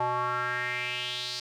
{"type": "tone with band-pass filter sweep", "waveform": "square", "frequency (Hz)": 123.47, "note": "B2", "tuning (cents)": 0, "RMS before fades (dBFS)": -31, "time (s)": [0, 1.4], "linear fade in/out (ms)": 5, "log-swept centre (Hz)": [860, 4700], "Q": 4, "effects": []}